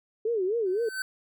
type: tone with vibrato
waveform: sine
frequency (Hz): 415.3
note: G#4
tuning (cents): 0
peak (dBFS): -24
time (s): 0.25-0.89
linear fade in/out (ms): 5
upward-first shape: sine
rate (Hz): 3.9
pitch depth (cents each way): 230
type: tone with exponential growth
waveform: square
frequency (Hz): 1530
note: G6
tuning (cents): -42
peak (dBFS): -27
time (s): 0.66-1.02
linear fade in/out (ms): 2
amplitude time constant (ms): 78
effects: none